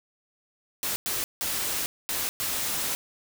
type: noise bursts at uneven times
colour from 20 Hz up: white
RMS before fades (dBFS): -29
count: 5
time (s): 0.83-0.96 / 1.06-1.24 / 1.41-1.86 / 2.09-2.29 / 2.4-2.95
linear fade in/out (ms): 0
effects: none